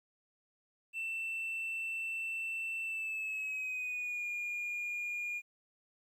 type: tone with pitch glide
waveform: triangle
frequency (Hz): 2675 to 2425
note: E7 to D#7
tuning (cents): +25 to -45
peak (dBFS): -33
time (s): 0.93-5.42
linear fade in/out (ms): 50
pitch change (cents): -170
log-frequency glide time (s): 2.83-4.26
effects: tanh soft clip ceiling -30 dBFS + 12-bit